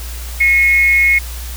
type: tone with amplitude modulation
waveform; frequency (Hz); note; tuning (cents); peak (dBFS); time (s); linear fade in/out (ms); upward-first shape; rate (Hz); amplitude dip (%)
sine; 2172; C#7; -36; -6; 0.4-1.19; 10; sine; 294; 45
effects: added 60 Hz sine -24 dBFS peak until 1.56 s + white hiss -32 dBFS RMS until 1.56 s